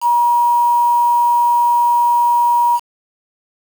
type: tone with quantisation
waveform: sine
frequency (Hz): 955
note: A#5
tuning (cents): +42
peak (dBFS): -10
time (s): 0.01-2.8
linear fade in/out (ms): 50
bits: 5
effects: none

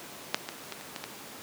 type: clicks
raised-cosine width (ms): 0.2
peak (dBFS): -6 / -17 / -29 / -29 / -18 / -25 / -18 / -17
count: 8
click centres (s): 0.345 / 0.489 / 0.521 / 0.639 / 0.723 / 0.811 / 0.962 / 1.04
effects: pink hiss -44 dBFS RMS until 1.42 s + high-pass 200 Hz 12 dB/octave

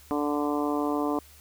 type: harmonic tone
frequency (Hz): 146.83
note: D3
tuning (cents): 0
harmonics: 2 / 3 / 4 / 5 / 6 / 7 / 8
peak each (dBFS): -27 / -32 / -35 / -34 / -38 / -34 / -39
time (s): 0.11-1.19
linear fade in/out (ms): 0
effects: added 73 Hz sine -54 dBFS peak until 1.4 s + white hiss -54 dBFS RMS until 1.4 s

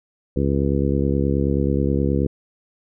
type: harmonic tone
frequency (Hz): 69.4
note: C#2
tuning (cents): +3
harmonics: 1 / 2 / 3 / 4 / 5 / 6 / 7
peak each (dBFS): -23 / -23 / -24 / -25 / -26 / -28 / -28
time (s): 0.36-2.27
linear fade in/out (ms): 5
effects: none

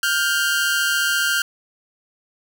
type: tone pair together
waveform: sawtooth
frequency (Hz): 1413.5 / 1568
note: F6 / G6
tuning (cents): +20 / 0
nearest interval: major second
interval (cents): 180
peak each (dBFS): -17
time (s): 0.03-1.42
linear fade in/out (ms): 2
effects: none

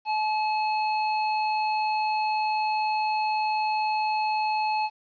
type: tone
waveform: square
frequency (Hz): 859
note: A5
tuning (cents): -42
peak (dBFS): -24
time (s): 0.05-4.9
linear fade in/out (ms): 50
effects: resampled to 11025 Hz + 10-bit

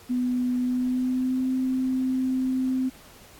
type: tone with pitch glide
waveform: sine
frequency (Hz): 248.8 to 258.9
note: B3 to C4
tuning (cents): +13 to -18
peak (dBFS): -22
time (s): 0.09-2.9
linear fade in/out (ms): 20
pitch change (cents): +69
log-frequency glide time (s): 0.58-1.48
effects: pink hiss -50 dBFS RMS until 3.39 s + AAC 64 kbps

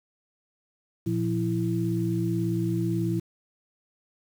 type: tone cluster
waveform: sine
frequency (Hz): 116 / 174.2 / 331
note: A#2 / F3 / E4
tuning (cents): -8 / -4 / +7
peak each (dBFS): -28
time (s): 1.06-3.2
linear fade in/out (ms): 10
effects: 8-bit

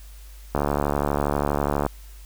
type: click train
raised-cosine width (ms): 1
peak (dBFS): -8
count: 96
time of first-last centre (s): 0.55-1.864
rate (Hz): 72.3
effects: added 50 Hz sine -40 dBFS peak until 2.25 s + white hiss -52 dBFS RMS until 2.25 s

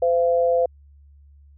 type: tone pair together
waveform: sine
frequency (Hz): 512 / 683.4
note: C5 / F5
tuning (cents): -38 / -38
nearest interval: perfect fourth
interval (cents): 500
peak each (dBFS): -17 / -22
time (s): 0.02-0.66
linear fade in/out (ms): 5
effects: added 71 Hz sine -47 dBFS peak until 1.57 s

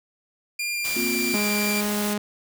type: tone with pitch glide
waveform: sawtooth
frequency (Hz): 2400 to 2364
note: D7 to D7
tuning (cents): +37 to +11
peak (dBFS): -22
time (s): 0.59-1.81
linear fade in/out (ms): 5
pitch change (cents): -26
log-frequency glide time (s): 0.71-1.13
type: noise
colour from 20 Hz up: white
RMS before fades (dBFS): -31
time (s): 0.84-2.14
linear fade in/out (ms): 10
type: chord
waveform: sine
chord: Bb suspended second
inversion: none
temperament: equal with one note detuned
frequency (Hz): 233.1 / 261.6 / 356.6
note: Bb3 / C4 / F4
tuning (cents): 0 / 0 / +36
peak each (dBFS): -29 / -30 / -29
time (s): 0.96-1.36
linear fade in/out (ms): 5
type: tone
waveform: sawtooth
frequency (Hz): 207.7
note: G#3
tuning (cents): 0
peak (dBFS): -20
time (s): 1.34-2.18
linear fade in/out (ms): 2
effects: none

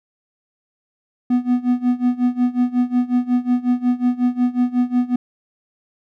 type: tone with tremolo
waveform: triangle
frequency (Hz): 246.9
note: B3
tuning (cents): 0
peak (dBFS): -10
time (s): 1.3-5.16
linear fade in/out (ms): 5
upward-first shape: sine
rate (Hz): 5.5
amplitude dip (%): 90
effects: none

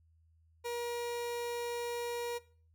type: tone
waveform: 30% pulse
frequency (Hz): 476.5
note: A#4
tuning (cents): +38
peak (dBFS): -33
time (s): 0.64-2.39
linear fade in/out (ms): 20
effects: noise-tail reverb RT60 0.4 s tail -18 dB re dry + added 81 Hz sine -64 dBFS peak until 2.74 s

